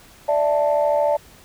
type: chord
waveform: sine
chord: D suspended second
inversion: none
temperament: just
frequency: 587.3 / 660.7 / 881 Hz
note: D5 / E5 / A5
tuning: 0 / +4 / +2 cents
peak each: -17 / -22 / -22 dBFS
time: 0.28-1.17 s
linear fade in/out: 10 ms
effects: tanh soft clip ceiling -8 dBFS + pink hiss -48 dBFS RMS until 1.44 s